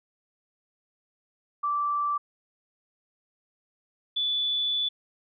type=tone pair in turn; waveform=sine; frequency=1167 / 3467 Hz; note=D6 / A7; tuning=-11 / -26 cents; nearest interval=octave + perfect fifth; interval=1885 cents; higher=second; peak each=-24 / -24 dBFS; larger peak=neither; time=1.63-2.18 / 4.16-4.89 s; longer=second; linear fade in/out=10 ms; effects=none